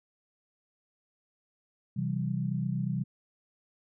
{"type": "chord", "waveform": "sine", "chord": "C major", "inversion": "none", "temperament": "equal with one note detuned", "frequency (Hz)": [130.81, 164.81, 193.3], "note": ["C3", "E3", "G3"], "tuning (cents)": [0, 0, -24], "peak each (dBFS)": [-32, -33, -33], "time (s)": [1.96, 3.04], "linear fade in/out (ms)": 10, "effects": []}